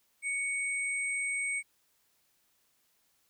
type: tone pair together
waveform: sine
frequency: 2229 / 8392 Hz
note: C#7 / C9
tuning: +9 / +4 cents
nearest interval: octave + major seventh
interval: 2295 cents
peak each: -31 / -37 dBFS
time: 0.22-1.63 s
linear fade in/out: 50 ms
effects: white hiss -72 dBFS RMS until 3.29 s